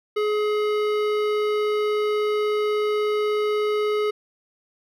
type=tone with hard clipping; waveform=sine; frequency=421.8 Hz; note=G#4; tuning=27 cents sharp; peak=-22 dBFS; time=0.16-4.11 s; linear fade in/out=10 ms; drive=15 dB; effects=none